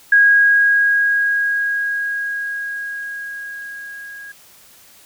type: tone with level ramp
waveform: sine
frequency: 1642 Hz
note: G#6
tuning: 20 cents flat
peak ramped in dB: -7 to -32 dBFS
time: 0.12-4.32 s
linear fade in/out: 5 ms
effects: white hiss -47 dBFS RMS until 5.05 s